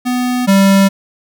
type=tone pair in turn; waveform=square; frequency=248.7 / 195.52 Hz; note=B3 / G3; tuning=+12 / -4 cents; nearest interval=major third; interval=416 cents; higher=first; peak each=-14 / -7 dBFS; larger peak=second; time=0.05-0.47 / 0.47-0.89 s; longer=neither; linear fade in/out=20 ms; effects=none